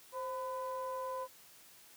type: ring-modulated tone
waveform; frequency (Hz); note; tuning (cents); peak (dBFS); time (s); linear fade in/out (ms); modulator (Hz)
triangle; 242.1; B3; -34; -32; 0.12-1.28; 50; 766
effects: white hiss -59 dBFS RMS until 1.96 s + high-pass 80 Hz 12 dB/octave